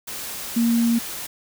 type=tone in noise; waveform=sine; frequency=233.1 Hz; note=A#3; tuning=in tune; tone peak=-16 dBFS; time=0.56-0.99 s; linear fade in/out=10 ms; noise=white; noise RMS=-32 dBFS; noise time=0.07-1.27 s; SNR=+13 dB; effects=none

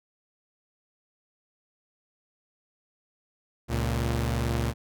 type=tone pair together; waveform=sawtooth; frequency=69.3 / 116.27 Hz; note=C#2 / A#2; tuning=0 / -4 cents; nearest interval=major sixth; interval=896 cents; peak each=-24 dBFS; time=3.68-4.74 s; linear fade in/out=50 ms; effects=none

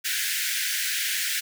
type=high-pass noise; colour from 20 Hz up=pink; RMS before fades=-27 dBFS; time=0.04-1.41 s; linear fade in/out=20 ms; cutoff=1500 Hz; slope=96 dB/octave; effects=none

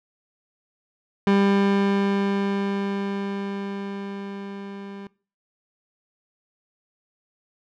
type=tone with level ramp; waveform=30% pulse; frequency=198.6 Hz; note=G3; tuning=23 cents sharp; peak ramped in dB=-13 to -33 dBFS; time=1.27-5.07 s; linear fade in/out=2 ms; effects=noise-tail reverb RT60 0.4 s tail -23 dB re dry + low-pass 3000 Hz 12 dB/octave

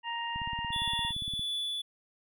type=harmonic tone; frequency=935 Hz; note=A#5; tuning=5 cents sharp; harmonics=1 / 2 / 3; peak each=-35 / -39 / -38 dBFS; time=0.03-1.13 s; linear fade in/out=50 ms
type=click train; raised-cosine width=5 ms; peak=-30 dBFS; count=19; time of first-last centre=0.36-1.394 s; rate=17.4 Hz
type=tone with tremolo; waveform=triangle; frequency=3450 Hz; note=A7; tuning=35 cents flat; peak=-29 dBFS; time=0.72-1.82 s; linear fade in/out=10 ms; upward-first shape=triangle; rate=1.5 Hz; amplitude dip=30%
effects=none

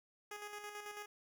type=tone with tremolo; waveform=10% pulse; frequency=415.3 Hz; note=G#4; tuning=in tune; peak=-36 dBFS; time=0.31-1.06 s; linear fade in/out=5 ms; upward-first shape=square; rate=9.1 Hz; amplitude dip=45%; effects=none

